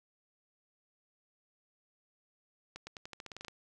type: accelerating click train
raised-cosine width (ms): 0.2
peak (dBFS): -27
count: 12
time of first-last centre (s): 2.76-3.482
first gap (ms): 110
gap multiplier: 0.89
effects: 11-bit